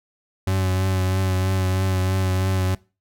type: tone with vibrato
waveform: 40% pulse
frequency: 94 Hz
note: F#2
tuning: 28 cents sharp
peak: -18 dBFS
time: 0.47-2.75 s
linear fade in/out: 5 ms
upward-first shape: triangle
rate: 3.1 Hz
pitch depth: 28 cents each way
effects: noise-tail reverb RT60 0.3 s tail -21 dB re dry